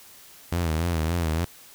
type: tone with vibrato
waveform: sawtooth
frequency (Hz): 82.7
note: E2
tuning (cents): +6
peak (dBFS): -19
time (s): 0.52-1.45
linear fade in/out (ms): 5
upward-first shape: sine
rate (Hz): 3.5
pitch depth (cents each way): 98
effects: white hiss -49 dBFS RMS until 1.74 s